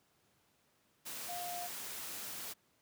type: tone in noise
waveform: sine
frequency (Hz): 706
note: F5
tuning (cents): +19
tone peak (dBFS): -41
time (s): 1.28-1.68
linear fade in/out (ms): 20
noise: white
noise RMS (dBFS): -44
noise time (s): 1.05-2.54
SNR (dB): 0
effects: pink hiss -73 dBFS RMS until 2.81 s + high-pass 100 Hz 12 dB/octave